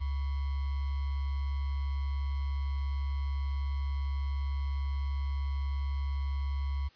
sine tone with sample-and-hold, 69.3 Hz, C#2, in tune, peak -29 dBFS, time 0-6.89 s, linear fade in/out 20 ms, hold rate 1050 Hz, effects white hiss -61 dBFS RMS until 6.95 s + resampled to 11025 Hz

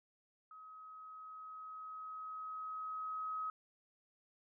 sine tone with level ramp, 1271 Hz, D#6, 36 cents sharp, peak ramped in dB -52 to -37 dBFS, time 0.51-3.5 s, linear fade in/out 2 ms, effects none

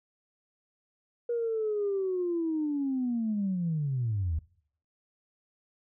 sine linear sweep, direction down, 479 to 73.42 Hz, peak -26 dBFS, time 1.29-4.39 s, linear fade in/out 5 ms, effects noise-tail reverb RT60 0.6 s tail -22 dB re dry + tanh soft clip ceiling -22 dBFS

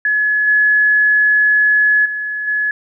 sine tone with level steps, 1700 Hz, G#6, 40 cents sharp, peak -12 / -9 / -19 / -14 dBFS, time 0.05-2.71 s, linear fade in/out 2 ms, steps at 0.47 / 2.05 / 2.47 s, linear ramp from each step 10 ms, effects none

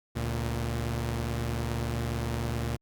sawtooth tone pair together, 71.84 / 116.54 Hz, D2 / A#2, -38 / 0 cents, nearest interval minor sixth, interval 838 cents, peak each -29 / -27 dBFS, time 0.15-2.77 s, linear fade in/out 20 ms, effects Opus 48 kbps

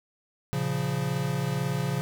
square chord, Bb minor, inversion none, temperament equal, 116.54 / 138.59 / 174.61 Hz, Bb2 / Db3 / F3, 0 / 0 / 0 cents, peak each -35 / -29 / -32 dBFS, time 0.53-2.01 s, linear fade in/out 0 ms, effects none

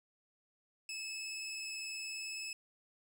20% pulse tone with vibrato, 2600 Hz, E7, 24 cents flat, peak -35 dBFS, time 0.89-2.53 s, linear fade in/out 2 ms, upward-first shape sine, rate 19 Hz, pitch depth 12 cents each way, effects none

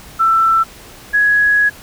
sine tone pair in turn, 1333 / 1671.8 Hz, E6 / G#6, +19 / +11 cents, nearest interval major third, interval 392 cents, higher second, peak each -9 dBFS, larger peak neither, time 0.19-0.64 / 1.13-1.7 s, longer second, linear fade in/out 20 ms, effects pink hiss -38 dBFS RMS until 1.82 s

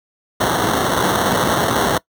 blue noise with sample-and-hold, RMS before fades -17 dBFS, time 0.4-1.98 s, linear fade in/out 5 ms, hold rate 2450 Hz, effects noise-tail reverb RT60 0.1 s tail -22 dB re dry + high-pass 80 Hz 12 dB/octave

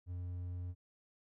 triangle tone, 89.1 Hz, F2, 35 cents sharp, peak -37 dBFS, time 0.06-0.75 s, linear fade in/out 50 ms, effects none

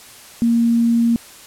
sine tone, 233.1 Hz, A#3, in tune, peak -12 dBFS, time 0.42-1.16 s, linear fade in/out 0 ms, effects white hiss -41 dBFS RMS until 1.46 s + low-pass 12000 Hz 12 dB/octave

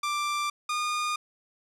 sawtooth tone pair in turn, 1179 / 1219.2 Hz, D6 / D#6, +6 / -36 cents, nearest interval minor second, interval 58 cents, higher second, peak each -23 / -23 dBFS, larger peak neither, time 0.03-0.5 / 0.69-1.16 s, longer neither, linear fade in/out 5 ms, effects low-pass 9000 Hz 12 dB/octave

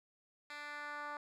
10% pulse tone with band-pass filter sweep, 293.7 Hz, D4, in tune, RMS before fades -45 dBFS, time 0.5-1.17 s, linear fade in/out 2 ms, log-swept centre 2600 to 1100 Hz, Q 1.5, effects none

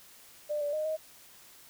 sine tone with pitch steps, 596 / 581 / 616 / 628 Hz, D5 / D5 / D#5 / D#5, +25 / -19 / -17 / +16 cents, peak -29 dBFS, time 0.49-0.97 s, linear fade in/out 20 ms, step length 120 ms, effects white hiss -55 dBFS RMS until 1.69 s

